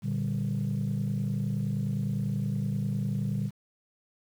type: chord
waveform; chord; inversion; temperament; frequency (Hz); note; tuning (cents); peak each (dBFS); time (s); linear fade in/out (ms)
sine; G minor; first; equal; 116.54 / 146.83 / 196; Bb2 / D3 / G3; 0 / 0 / 0; -30; 0.02-3.51; 50
effects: tanh soft clip ceiling -22 dBFS + 9-bit